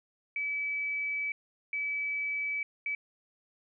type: tone bursts at uneven times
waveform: sine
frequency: 2295 Hz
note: D7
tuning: 40 cents flat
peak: -30 dBFS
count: 3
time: 0.36-1.32 / 1.73-2.63 / 2.86-2.95 s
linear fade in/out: 2 ms
effects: none